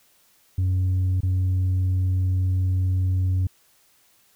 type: tone with dropouts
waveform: sine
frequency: 92.5 Hz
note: F#2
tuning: in tune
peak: -16 dBFS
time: 0.58-3.47 s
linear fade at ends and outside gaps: 5 ms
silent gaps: 1.206-1.231 s
effects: tanh soft clip ceiling -18 dBFS + white hiss -60 dBFS RMS until 4.35 s